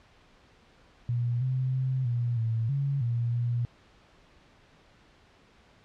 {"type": "tone with pitch steps", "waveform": "sine", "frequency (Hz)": [120.1, 129.4, 130.4, 119.8, 113.3, 139.5, 118.3, 119.7], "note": ["B2", "C3", "C3", "A#2", "A#2", "C#3", "A#2", "A#2"], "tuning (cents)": [-48, -19, -5, 48, -49, 11, 26, 46], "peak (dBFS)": -25, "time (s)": [1.09, 3.65], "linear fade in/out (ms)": 0, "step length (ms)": 320, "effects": ["pink hiss -59 dBFS RMS until 5.84 s", "low-pass 4000 Hz 12 dB/octave"]}